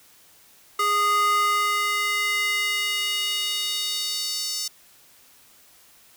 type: tone with high-pass filter sweep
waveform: square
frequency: 412.3 Hz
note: G#4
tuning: 13 cents flat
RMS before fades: -24 dBFS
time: 0.79-4.68 s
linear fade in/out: 5 ms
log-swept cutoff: 980 to 5300 Hz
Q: 2.7
effects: white hiss -54 dBFS RMS until 6.16 s